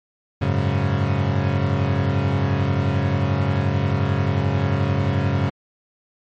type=chord; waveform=35% pulse; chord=F# suspended second; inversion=none; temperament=equal; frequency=92.5 / 103.83 / 138.59 Hz; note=F#2 / G#2 / C#3; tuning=0 / 0 / 0 cents; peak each=-21 / -21 / -20 dBFS; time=0.41-5.5 s; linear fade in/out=10 ms; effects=low-pass 3000 Hz 12 dB/octave + MP3 48 kbps